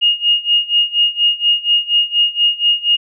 sine tone with tremolo, 2854 Hz, F7, 37 cents sharp, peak -8 dBFS, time 0.01-2.97 s, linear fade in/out 20 ms, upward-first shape sine, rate 4.2 Hz, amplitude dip 90%, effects none

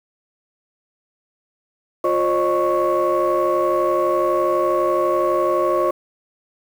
sine tone cluster, 353.8 / 535 / 607 / 1107 Hz, F4 / C5 / D#5 / C#6, +23 / +38 / -43 / -3 cents, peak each -20 dBFS, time 2.04-5.91 s, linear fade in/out 5 ms, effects tanh soft clip ceiling -10 dBFS + 7-bit

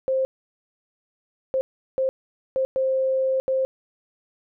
sine tone bursts at uneven times, 527 Hz, C5, 12 cents sharp, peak -19 dBFS, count 6, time 0.08-0.25 / 1.54-1.61 / 1.98-2.09 / 2.56-2.65 / 2.76-3.4 / 3.48-3.65 s, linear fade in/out 0 ms, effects none

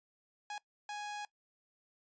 sawtooth tone bursts at uneven times, 830.6 Hz, G#5, in tune, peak -36 dBFS, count 2, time 0.5-0.58 / 0.89-1.25 s, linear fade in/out 2 ms, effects noise-tail reverb RT60 0.1 s tail -20 dB re dry + resampled to 16000 Hz

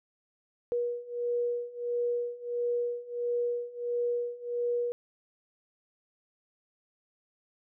sine beating tone pair, 480 / 481.5 Hz, B4 / B4, -49 / -44 cents, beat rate 1.5 Hz, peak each -33 / -31 dBFS, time 0.72-4.92 s, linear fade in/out 0 ms, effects none

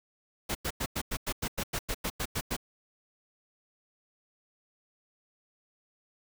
pink noise bursts, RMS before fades -32 dBFS, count 14, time 0.49-2.566 s, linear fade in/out 10 ms, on 61 ms, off 94 ms, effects none

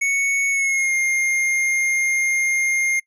square tone with pitch glide, 2217 to 2122 Hz, C#7 to C7, 0 to +24 cents, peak -18 dBFS, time 0.01-3 s, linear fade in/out 10 ms, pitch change -76 cents, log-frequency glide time 0.5-0.94 s, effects noise-tail reverb RT60 0.1 s tail -23 dB re dry + low-pass 10000 Hz 12 dB/octave

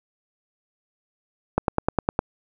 click train, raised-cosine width 1 ms, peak -5 dBFS, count 7, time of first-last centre 1.58-2.191 s, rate 9.82 Hz, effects none

